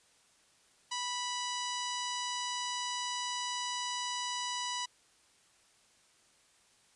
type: harmonic tone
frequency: 984 Hz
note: B5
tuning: 7 cents flat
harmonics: 1 / 2 / 3 / 4 / 5 / 6 / 7 / 8 / 9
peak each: -38 / -44 / -41 / -43 / -44 / -44 / -48 / -50 / -51 dBFS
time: 0.91-4.86 s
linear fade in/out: 10 ms
effects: white hiss -66 dBFS RMS until 6.95 s + resampled to 22050 Hz